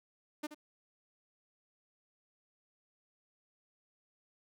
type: tone with echo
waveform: sawtooth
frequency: 300.8 Hz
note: D4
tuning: 42 cents sharp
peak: -32 dBFS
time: 0.43-0.47 s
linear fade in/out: 10 ms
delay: 77 ms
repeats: 1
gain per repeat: -11 dB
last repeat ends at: 0.547 s
effects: none

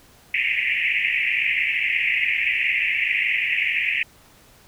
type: band-pass noise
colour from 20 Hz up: white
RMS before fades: -22 dBFS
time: 0.34-4.03 s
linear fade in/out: 2 ms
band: 1900 to 2700 Hz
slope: 96 dB/octave
effects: pink hiss -52 dBFS RMS until 4.67 s

